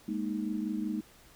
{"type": "chord", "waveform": "sine", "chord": "Ab suspended second", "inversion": "none", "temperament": "equal", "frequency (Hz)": [207.7, 233.1, 311.1], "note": ["Ab3", "Bb3", "Eb4"], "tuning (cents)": [0, 0, 0], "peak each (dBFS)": [-34, -36, -35], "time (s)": [0.08, 1.01], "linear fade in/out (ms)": 5, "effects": ["pink hiss -58 dBFS RMS until 1.35 s"]}